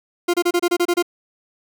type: tone bursts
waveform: 40% pulse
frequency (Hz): 350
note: F4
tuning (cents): +4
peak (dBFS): -14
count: 9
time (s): 0.28-1.026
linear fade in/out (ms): 10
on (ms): 58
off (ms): 28
effects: none